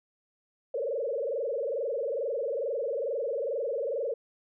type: tone with frequency modulation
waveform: sine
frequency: 512 Hz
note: C5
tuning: 38 cents flat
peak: -28 dBFS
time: 0.74-4.14 s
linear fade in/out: 5 ms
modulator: 22.3 Hz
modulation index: 3.1
effects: none